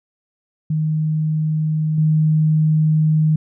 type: tone with level steps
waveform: sine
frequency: 155.56 Hz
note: D#3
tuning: in tune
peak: -16 / -12 dBFS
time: 0.7-3.36 s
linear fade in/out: 5 ms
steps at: 1.98 s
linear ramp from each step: 2 ms
effects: none